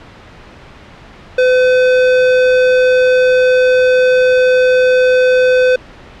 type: tone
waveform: square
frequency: 507 Hz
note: B4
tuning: 45 cents sharp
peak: -8 dBFS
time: 1.38-5.76 s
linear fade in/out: 5 ms
effects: pink hiss -37 dBFS RMS until 6.2 s + low-pass 3000 Hz 12 dB/octave